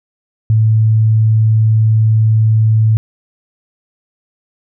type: tone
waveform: sine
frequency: 110 Hz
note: A2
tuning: in tune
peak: -7 dBFS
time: 0.5-2.97 s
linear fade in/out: 0 ms
effects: none